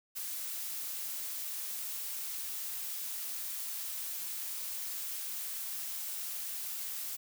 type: noise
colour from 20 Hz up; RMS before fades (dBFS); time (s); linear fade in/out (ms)
blue; -39; 0.15-7.17; 20
effects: none